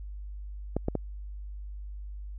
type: clicks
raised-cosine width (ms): 2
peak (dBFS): -14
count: 3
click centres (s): 0.766 / 0.884 / 0.953
effects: added 50 Hz sine -37 dBFS peak until 2.38 s